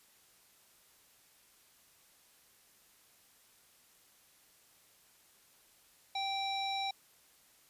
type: tone with low-pass filter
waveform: square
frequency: 782 Hz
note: G5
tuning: 4 cents flat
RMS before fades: -36 dBFS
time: 6.15-6.91 s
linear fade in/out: 5 ms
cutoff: 4400 Hz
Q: 6.9
effects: white hiss -65 dBFS RMS until 7.69 s + resampled to 32000 Hz